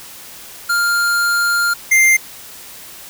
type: tone pair in turn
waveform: square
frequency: 1400 / 2098 Hz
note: F6 / C7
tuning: +4 / +4 cents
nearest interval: perfect fifth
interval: 700 cents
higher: second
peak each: -14 / -9 dBFS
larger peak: second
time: 0.69-1.74 / 1.91-2.17 s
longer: first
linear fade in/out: 10 ms
effects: white hiss -36 dBFS RMS until 3.09 s